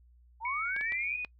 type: linear sweep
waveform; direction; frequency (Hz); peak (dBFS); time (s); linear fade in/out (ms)
sine; up; 851 to 2500; -33; 0.4-1.19; 50
type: tone with pitch glide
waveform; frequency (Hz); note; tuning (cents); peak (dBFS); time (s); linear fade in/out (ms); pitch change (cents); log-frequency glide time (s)
sine; 2232 to 2477; C#7 to D#7; +11 to -8; -33; 0.45-1.25; 2; +181; 0.75-1.13
type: clicks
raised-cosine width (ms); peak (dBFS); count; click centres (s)
0.3; -27; 4; 0.764 / 0.811 / 0.922 / 1.248
effects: noise-tail reverb RT60 0.1 s tail -24 dB re dry + added 60 Hz sine -57 dBFS peak until 1.39 s